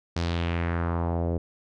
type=tone with low-pass filter sweep; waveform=sawtooth; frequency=85 Hz; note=F2; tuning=46 cents flat; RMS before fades=-27 dBFS; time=0.16-1.38 s; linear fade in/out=5 ms; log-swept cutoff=5300 to 480 Hz; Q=2.1; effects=none